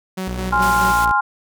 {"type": "tone with tremolo", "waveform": "sawtooth", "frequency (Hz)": 187.4, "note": "F#3", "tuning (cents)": 22, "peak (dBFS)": -19, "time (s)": [0.17, 0.92], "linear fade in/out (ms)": 10, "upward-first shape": "square", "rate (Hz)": 4.7, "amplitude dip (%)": 50}
{"type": "tone with pitch glide", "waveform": "sawtooth", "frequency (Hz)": [60.6, 57.8], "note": ["B1", "A#1"], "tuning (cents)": [-32, -14], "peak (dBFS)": -21, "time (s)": [0.27, 1.12], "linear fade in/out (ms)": 5, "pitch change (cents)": -82, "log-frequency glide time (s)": [0.47, 0.73]}
{"type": "chord", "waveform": "sine", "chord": "F minor", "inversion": "first", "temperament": "equal", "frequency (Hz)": [830.6, 1046.5, 1396.9], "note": ["Ab5", "C6", "F6"], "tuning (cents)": [0, 0, 0], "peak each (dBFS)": -18, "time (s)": [0.52, 1.21], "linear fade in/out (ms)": 10}
{"type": "low-pass noise", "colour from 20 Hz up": "white", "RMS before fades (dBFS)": -30, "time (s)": [0.62, 1.05], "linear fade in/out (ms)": 2, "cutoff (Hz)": 12000, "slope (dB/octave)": 12}
{"effects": []}